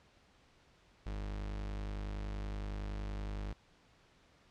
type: tone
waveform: 40% pulse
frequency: 50.7 Hz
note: G#1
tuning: 41 cents flat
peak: -37 dBFS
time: 1.06-3.53 s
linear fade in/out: 5 ms
effects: pink hiss -66 dBFS RMS until 4.5 s + low-pass 5000 Hz 12 dB/octave